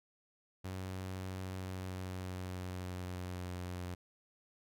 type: tone with pitch glide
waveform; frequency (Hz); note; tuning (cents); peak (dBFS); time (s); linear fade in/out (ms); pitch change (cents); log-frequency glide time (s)
sawtooth; 93.7 to 89.62; F#2 to F2; +22 to +45; -36; 0.64-3.95; 10; -77; 1.5-3.73
effects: none